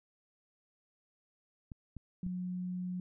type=clicks; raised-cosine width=5 ms; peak=-32 dBFS; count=3; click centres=1.718 / 1.967 / 2.265 s
type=tone; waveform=sine; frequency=181.1 Hz; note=F#3; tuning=37 cents flat; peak=-35 dBFS; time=2.23-3 s; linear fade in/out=2 ms
effects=none